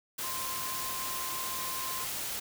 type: tone in noise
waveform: sine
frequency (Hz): 1046.5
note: C6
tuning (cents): 0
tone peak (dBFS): -39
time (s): 0.23-2.05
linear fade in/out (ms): 10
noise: white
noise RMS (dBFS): -36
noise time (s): 0.18-2.4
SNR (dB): -6
effects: none